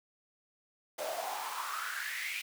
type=noise with high-pass filter sweep; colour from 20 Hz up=pink; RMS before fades=-38 dBFS; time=0.98-2.42 s; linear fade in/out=10 ms; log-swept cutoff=560 to 2500 Hz; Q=6.9; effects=none